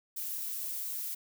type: noise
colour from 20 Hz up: violet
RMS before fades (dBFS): -37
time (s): 0.16-1.15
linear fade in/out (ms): 10
effects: none